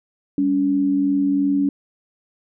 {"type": "tone pair together", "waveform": "sine", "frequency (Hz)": [199.9, 282.7], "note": ["G3", "C#4"], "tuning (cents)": [34, 34], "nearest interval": "tritone", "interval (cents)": 600, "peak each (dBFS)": [-25, -16], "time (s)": [0.38, 1.69], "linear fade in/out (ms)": 2, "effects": []}